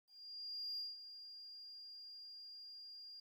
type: tone with ADSR envelope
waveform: sine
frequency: 4811 Hz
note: D8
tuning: 41 cents sharp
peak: -39 dBFS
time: 0.07-3.2 s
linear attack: 710 ms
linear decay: 180 ms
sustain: -12 dB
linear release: 4 ms
effects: tanh soft clip ceiling -38 dBFS + 13-bit